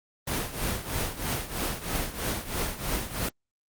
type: noise with tremolo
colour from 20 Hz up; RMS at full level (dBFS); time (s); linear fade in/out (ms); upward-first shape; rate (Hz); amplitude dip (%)
pink; -27; 0.27-3.29; 5; triangle; 3.1; 80
effects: Opus 24 kbps